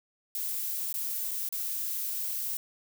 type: noise with dropouts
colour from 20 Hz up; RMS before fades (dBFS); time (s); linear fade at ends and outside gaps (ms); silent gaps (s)
violet; -33; 0.35-2.57; 1; 0.927-0.941 / 1.31-1.314 / 1.489-1.525
effects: none